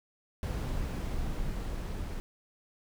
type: noise with level ramp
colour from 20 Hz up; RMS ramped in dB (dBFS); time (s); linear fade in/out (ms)
brown; -32 to -36; 0.43-2.2; 0
effects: none